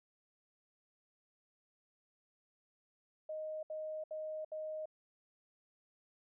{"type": "tone bursts", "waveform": "sine", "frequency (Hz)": 622.3, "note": "D#5", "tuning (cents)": 0, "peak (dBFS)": -39, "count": 4, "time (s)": [3.29, 4.857], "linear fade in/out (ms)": 5, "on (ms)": 340, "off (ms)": 69, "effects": []}